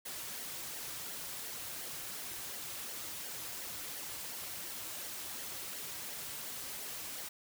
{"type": "noise with flanger", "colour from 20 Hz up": "white", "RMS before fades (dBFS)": -43, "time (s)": [0.05, 7.29], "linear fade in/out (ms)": 10, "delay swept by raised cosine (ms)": [0.78, 4.88], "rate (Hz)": 2.8, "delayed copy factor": -0.5, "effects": []}